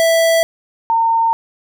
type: tone pair in turn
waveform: square / sine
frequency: 659.3 / 911.8 Hz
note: E5 / A#5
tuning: 0 / -39 cents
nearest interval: tritone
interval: 561 cents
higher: second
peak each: -11 dBFS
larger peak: neither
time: 0-0.43 / 0.9-1.33 s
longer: neither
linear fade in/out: 0 ms
effects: none